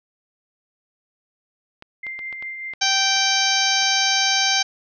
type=clicks; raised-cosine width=0.3 ms; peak=-23 dBFS; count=9; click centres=1.824 / 2.067 / 2.191 / 2.327 / 2.425 / 2.736 / 2.831 / 3.166 / 3.824 s
type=tone with tremolo; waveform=sine; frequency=2093 Hz; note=C7; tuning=in tune; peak=-27 dBFS; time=2.03-2.74 s; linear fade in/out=5 ms; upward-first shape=triangle; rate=5.1 Hz; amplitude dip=40%
type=harmonic tone; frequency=780 Hz; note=G5; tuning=9 cents flat; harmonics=1 / 2 / 3 / 4 / 5 / 6 / 7 / 8; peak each=-25 / -25 / -25 / -25 / -25 / -25 / -25 / -25 dBFS; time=2.81-4.63 s; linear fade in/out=10 ms
effects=none